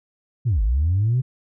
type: linear two-way sweep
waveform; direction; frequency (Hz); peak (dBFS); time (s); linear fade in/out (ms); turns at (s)
sine; down then up; 132.6 to 47.32 to 132.6; -15; 0.45-1.22; 20; 0.62
effects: tanh soft clip ceiling -13 dBFS